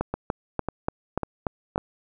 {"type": "two click trains", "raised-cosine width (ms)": 1, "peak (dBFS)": [-10, -13], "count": [7, 4], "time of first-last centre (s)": [[0.01, 1.759], [0.14, 1.779]], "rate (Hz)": [3.43, 1.83], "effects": []}